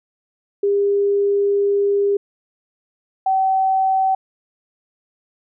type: tone pair in turn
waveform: sine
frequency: 402.6 / 764.9 Hz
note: G4 / G5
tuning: +46 / -43 cents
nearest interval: major seventh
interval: 1111 cents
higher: second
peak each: -14 dBFS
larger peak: neither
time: 0.63-2.17 / 3.26-4.15 s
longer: first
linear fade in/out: 5 ms
effects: none